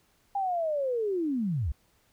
sine linear sweep, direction down, 809 to 56.3 Hz, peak -26 dBFS, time 0.35-1.72 s, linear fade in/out 5 ms, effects pink hiss -67 dBFS RMS until 2.12 s

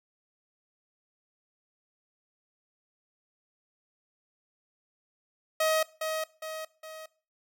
sawtooth tone with echo, 632 Hz, D#5, 27 cents sharp, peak -20 dBFS, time 5.6-5.83 s, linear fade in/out 5 ms, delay 410 ms, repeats 3, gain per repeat -6 dB, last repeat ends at 7.06 s, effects noise-tail reverb RT60 0.4 s tail -20 dB re dry

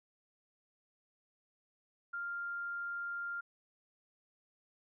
sine tone, 1396.9 Hz, F6, in tune, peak -37 dBFS, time 2.13-3.41 s, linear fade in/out 10 ms, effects none

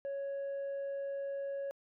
sine tone, 555 Hz, C#5, 2 cents sharp, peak -33 dBFS, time 0.05-1.71 s, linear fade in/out 0 ms, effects tanh soft clip ceiling -35 dBFS

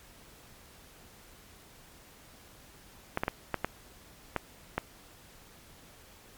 clicks, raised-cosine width 0.5 ms, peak -13 dBFS, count 7, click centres 3.174 / 3.235 / 3.281 / 3.543 / 3.646 / 4.363 / 4.78 s, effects pink hiss -55 dBFS RMS until 6.37 s + MP3 96 kbps

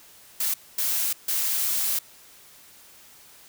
blue noise bursts at uneven times, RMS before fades -25 dBFS, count 3, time 0.4-0.54 / 0.78-1.13 / 1.28-1.99 s, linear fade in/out 5 ms, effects white hiss -51 dBFS RMS until 3.48 s

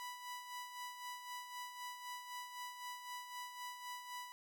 sawtooth tone with tremolo, 987 Hz, B5, 1 cent flat, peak -40 dBFS, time 0-4.32 s, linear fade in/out 0 ms, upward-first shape sine, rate 3.9 Hz, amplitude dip 55%, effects none

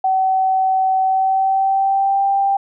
sine tone with pitch glide, 760 to 789.1 Hz, F#5 to G5, +46 to +11 cents, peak -13 dBFS, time 0.04-2.57 s, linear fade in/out 5 ms, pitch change +65 cents, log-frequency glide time 1.03-2.27 s, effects none

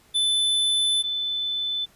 square / sine tone pair in turn, 3513 / 3513 Hz, A7 / A7, -3 / -3 cents, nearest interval unison, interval 0 cents, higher neither, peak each -20 / -24 dBFS, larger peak first, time 0.14-1.03 / 1.03-1.86 s, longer first, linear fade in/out 20 ms, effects pink hiss -57 dBFS RMS until 1.95 s + resampled to 32000 Hz

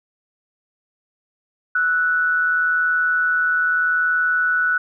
sine tone pair together, 1319.2 / 1480 Hz, E6 / F#6, +1 / 0 cents, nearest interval major second, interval 199 cents, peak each -26 / -16 dBFS, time 1.75-4.78 s, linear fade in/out 5 ms, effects none

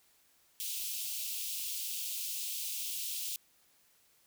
white high-pass noise, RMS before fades -38 dBFS, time 0.6-3.36 s, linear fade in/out 0 ms, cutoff 2600 Hz, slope 48 dB/octave, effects white hiss -68 dBFS RMS until 4.26 s

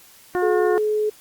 harmonic tone, 360 Hz, F#4, 47 cents flat, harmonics 1 / 2 / 3 / 4 / 5, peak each -20 / -26 / -30 / -32 / -34 dBFS, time 0.35-0.78 s, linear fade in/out 0 ms
sine tone, 425.8 Hz, G#4, 43 cents sharp, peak -18 dBFS, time 0.42-1.1 s, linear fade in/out 10 ms
effects white hiss -49 dBFS RMS until 1.2 s + Opus 48 kbps

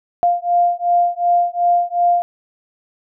sine beating tone pair, 698.5 / 701.2 Hz, F5 / F5, 0 / +7 cents, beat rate 2.7 Hz, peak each -16 dBFS, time 0.23-2.22 s, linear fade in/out 0 ms, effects none

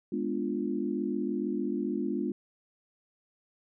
sine chord, G# diminished seventh, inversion none, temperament equal, 207.7 / 246.9 / 293.7 / 349.2 Hz, G#3 / B3 / D4 / F4, 0 / 0 / 0 / 0 cents, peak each -34 dBFS, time 0.12-2.32 s, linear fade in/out 5 ms, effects none

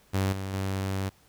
sawtooth tone with level steps, 96.4 Hz, G2, 28 cents flat, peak -20 / -28 / -24 dBFS, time 0.13-1.1 s, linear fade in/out 20 ms, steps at 0.32 / 0.53 s, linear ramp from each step 10 ms, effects pink hiss -61 dBFS RMS until 1.28 s

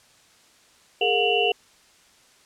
sine tone cluster, 411.4 / 458.9 / 721 / 2739 / 2938 Hz, G#4 / A#4 / F#5 / F7 / F#7, -16 / -27 / -45 / -34 / -13 cents, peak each -25 dBFS, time 1.01-1.52 s, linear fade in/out 5 ms, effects white hiss -56 dBFS RMS until 2.45 s + low-pass 8000 Hz 12 dB/octave

